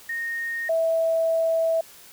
sine tone pair in turn, 1851 / 654.4 Hz, A#6 / E5, -13 / -13 cents, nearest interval octave + tritone, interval 1800 cents, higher first, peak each -26 / -19 dBFS, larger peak second, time 0.09-0.69 / 0.69-1.81 s, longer second, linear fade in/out 5 ms, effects white hiss -48 dBFS RMS until 2.12 s

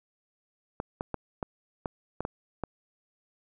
clicks, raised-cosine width 1 ms, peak -17 dBFS, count 8, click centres 0.801 / 1.009 / 1.143 / 1.428 / 1.858 / 2.206 / 2.251 / 2.637 s, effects none

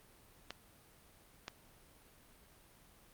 clicks, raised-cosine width 0.2 ms, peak -24 dBFS, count 2, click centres 0.506 / 1.481 s, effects pink hiss -63 dBFS RMS until 3.13 s + Opus 32 kbps

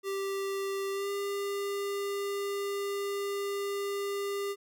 square tone with pitch glide, 392 to 400.7 Hz, G4 to G4, 0 to +38 cents, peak -32 dBFS, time 0.03-4.56 s, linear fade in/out 50 ms, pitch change +38 cents, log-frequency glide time 0.92-1.09 s, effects none

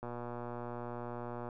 click train, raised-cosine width 1 ms, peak -28 dBFS, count 176, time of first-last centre 0.03-1.488 s, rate 120 Hz, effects none

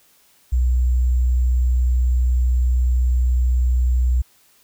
sine tone with sample-and-hold, 62 Hz, B1, 7 cents sharp, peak -14 dBFS, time 0.52-4.22 s, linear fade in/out 10 ms, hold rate 7350 Hz, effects white hiss -56 dBFS RMS until 4.63 s

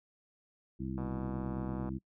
harmonic tone, 65.41 Hz, C2, in tune, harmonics 1 / 2 / 3 / 4 / 5, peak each -43 / -41 / -39 / -45 / -42 dBFS, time 0.79-1.99 s, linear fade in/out 20 ms
click train, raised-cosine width 1 ms, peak -31 dBFS, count 112, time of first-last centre 0.98-1.89 s, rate 122 Hz
effects noise-tail reverb RT60 0.1 s tail -24 dB re dry

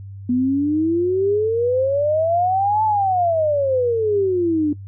sine exponential two-way sweep, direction up then down, 242.6 to 880 to 290.6 Hz, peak -15 dBFS, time 0.29-4.73 s, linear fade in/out 5 ms, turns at 2.84 s, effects noise-tail reverb RT60 0.1 s tail -18 dB re dry + added 98 Hz sine -32 dBFS peak until 4.87 s

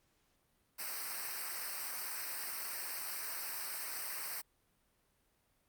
white noise with comb filter, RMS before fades -41 dBFS, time 0.78-4.42 s, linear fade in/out 20 ms, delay 0.29 ms, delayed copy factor -1, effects pink hiss -75 dBFS RMS until 5.68 s + Opus 48 kbps

